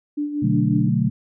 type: tone with tremolo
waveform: sine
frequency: 293.7 Hz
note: D4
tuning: in tune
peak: -20 dBFS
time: 0.17-0.89 s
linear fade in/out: 10 ms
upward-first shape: sine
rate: 5.5 Hz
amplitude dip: 55%
type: chord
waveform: sine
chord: B minor seventh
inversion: none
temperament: equal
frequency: 123.47 / 146.83 / 185 / 220 Hz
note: B2 / D3 / F#3 / A3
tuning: 0 / 0 / 0 / 0 cents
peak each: -22 dBFS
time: 0.42-1.1 s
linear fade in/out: 10 ms
effects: none

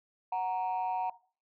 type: tone pair together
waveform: sine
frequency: 740 / 932.3 Hz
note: F#5 / A#5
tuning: 0 / 0 cents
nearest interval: major third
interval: 400 cents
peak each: -30 / -31 dBFS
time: 0.32-1.1 s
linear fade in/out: 5 ms
effects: noise-tail reverb RT60 0.4 s tail -19 dB re dry + tanh soft clip ceiling -26 dBFS

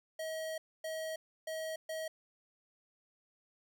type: tone bursts at uneven times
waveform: square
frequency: 637 Hz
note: D#5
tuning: 41 cents sharp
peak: -38 dBFS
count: 4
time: 0.19-0.58 / 0.84-1.16 / 1.47-1.76 / 1.89-2.08 s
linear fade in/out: 5 ms
effects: none

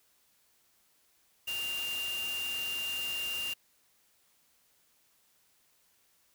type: tone in noise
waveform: sine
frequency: 2794 Hz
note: F7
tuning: in tune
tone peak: -33 dBFS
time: 1.47-3.54 s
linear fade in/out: 10 ms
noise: white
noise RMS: -42 dBFS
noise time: 1.47-3.54 s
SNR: +6 dB
effects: white hiss -69 dBFS RMS until 6.34 s

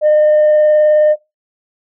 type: tone with vibrato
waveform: sine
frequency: 607 Hz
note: D#5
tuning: 43 cents flat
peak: -5 dBFS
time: 0.01-1.16 s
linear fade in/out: 50 ms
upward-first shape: sine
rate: 19 Hz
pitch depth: 9 cents each way
effects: noise-tail reverb RT60 0.2 s tail -18 dB re dry + tanh soft clip ceiling -5 dBFS

